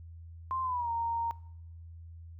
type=tone with pitch glide; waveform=sine; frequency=1046.5 to 927 Hz; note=C6 to A#5; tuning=0 to -10 cents; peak=-30 dBFS; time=0.51-1.31 s; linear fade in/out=0 ms; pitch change=-210 cents; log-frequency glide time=0.62-0.9 s; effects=noise-tail reverb RT60 0.8 s tail -21 dB re dry + added 83 Hz sine -45 dBFS peak until 2.39 s